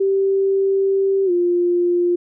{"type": "tone with pitch glide", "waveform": "sine", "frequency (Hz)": [389.6, 351.1], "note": ["G4", "F4"], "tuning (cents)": [-11, 9], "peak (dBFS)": -14, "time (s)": [0, 2.16], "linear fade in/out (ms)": 10, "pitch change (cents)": -180, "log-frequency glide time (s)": [1.25, 1.31], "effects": []}